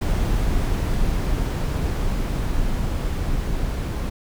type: noise with level ramp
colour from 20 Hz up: brown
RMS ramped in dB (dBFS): -20 to -24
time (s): 0.01-4.1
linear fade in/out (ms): 10
effects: none